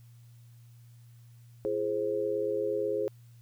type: tone cluster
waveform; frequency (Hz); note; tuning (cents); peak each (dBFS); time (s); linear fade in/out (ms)
sine; 340.7 / 418.7 / 527; F4 / G#4 / C5; -43 / +14 / +12; -36 / -30 / -32; 1.65-3.08; 0
effects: added 118 Hz sine -51 dBFS peak until 3.41 s + white hiss -68 dBFS RMS until 3.41 s